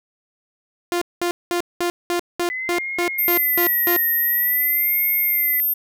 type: tone bursts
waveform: sawtooth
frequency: 349.2 Hz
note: F4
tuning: in tune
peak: -15 dBFS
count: 11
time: 0.92-3.965 s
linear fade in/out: 0 ms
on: 95 ms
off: 200 ms
type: tone with vibrato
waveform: sine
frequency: 2000 Hz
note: B6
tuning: 21 cents sharp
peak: -24 dBFS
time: 2.5-5.6 s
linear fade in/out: 0 ms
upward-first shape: sine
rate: 0.48 Hz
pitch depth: 130 cents each way
type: tone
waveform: sine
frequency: 13280 Hz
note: G#9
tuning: 1 cent flat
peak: -17 dBFS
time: 3.18-5.74 s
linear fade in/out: 10 ms
effects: none